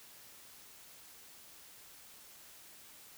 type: silence
effects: white hiss -56 dBFS RMS until 3.17 s